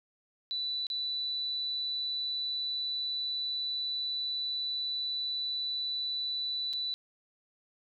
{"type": "tone with dropouts", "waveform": "sine", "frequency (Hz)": 3972, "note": "B7", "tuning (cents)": 9, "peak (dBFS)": -31, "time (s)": [0.51, 6.94], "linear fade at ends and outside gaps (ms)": 0, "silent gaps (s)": [[0.868, 0.901], [6.73, 6.735]], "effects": []}